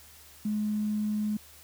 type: tone with tanh clipping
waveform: triangle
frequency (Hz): 211.3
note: G#3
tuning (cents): +30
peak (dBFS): -26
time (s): 0.45-1.37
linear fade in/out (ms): 5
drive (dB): 2
effects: added 76 Hz sine -59 dBFS peak until 1.63 s + white hiss -53 dBFS RMS until 1.63 s